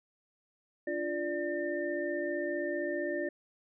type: tone cluster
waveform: sine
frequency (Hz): 291.3 / 346.7 / 587 / 1806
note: D4 / F4 / D5 / A6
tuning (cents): -14 / -13 / -1 / +45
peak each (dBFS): -39 / -35 / -35 / -39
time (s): 0.87-3.29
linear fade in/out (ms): 5
effects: none